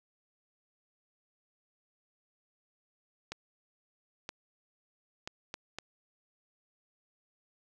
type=clicks; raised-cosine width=0.2 ms; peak=-21 dBFS; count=5; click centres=3.32 / 4.291 / 5.275 / 5.541 / 5.786 s; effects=none